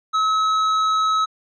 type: tone with hard clipping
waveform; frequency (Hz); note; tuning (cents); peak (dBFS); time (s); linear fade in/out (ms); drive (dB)
sine; 1288; E6; -41; -18; 0.13-1.26; 20; 9
effects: low-pass 6000 Hz 12 dB/octave